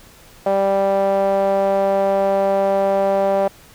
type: tone with band-pass filter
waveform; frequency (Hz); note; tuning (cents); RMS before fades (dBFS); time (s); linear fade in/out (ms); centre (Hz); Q
sawtooth; 196; G3; 0; -17; 0.46-3.48; 5; 650; 5.4
effects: pink hiss -46 dBFS RMS until 3.74 s